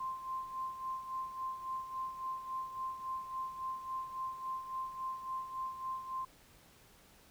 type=tone with tremolo; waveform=sine; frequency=1046.5 Hz; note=C6; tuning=in tune; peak=-35 dBFS; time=0-6.25 s; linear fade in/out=5 ms; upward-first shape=sine; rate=3.6 Hz; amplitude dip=65%; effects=pink hiss -62 dBFS RMS until 7.3 s